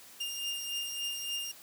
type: beating tone pair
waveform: sawtooth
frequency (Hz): 2808 / 2811.5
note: F7 / F7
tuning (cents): +9 / +11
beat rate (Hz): 3.5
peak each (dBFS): -32 / -38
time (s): 0.2-1.52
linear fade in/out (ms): 10
effects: white hiss -53 dBFS RMS until 1.62 s + high-pass 80 Hz 12 dB/octave

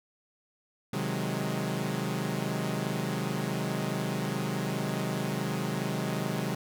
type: chord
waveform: sawtooth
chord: Ab dominant seventh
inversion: first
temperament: equal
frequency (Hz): 130.81 / 155.56 / 185 / 207.7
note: C3 / Eb3 / Gb3 / Ab3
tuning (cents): 0 / 0 / 0 / 0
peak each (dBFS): -31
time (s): 0.93-6.55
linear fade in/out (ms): 5
effects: none

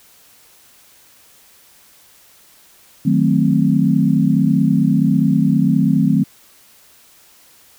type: chord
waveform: sine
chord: D# diminished seventh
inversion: none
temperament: equal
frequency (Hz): 155.56 / 185 / 220 / 261.6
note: D#3 / F#3 / A3 / C4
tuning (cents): 0 / 0 / 0 / 0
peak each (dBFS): -17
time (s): 3.05-6.24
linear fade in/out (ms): 10
effects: white hiss -49 dBFS RMS until 7.78 s

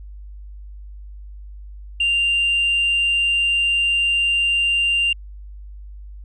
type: tone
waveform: sine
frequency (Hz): 2786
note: F7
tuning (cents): -5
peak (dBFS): -14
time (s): 2-5.13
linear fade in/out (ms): 5
effects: tanh soft clip ceiling -13 dBFS + added 50 Hz sine -34 dBFS peak until 6.24 s

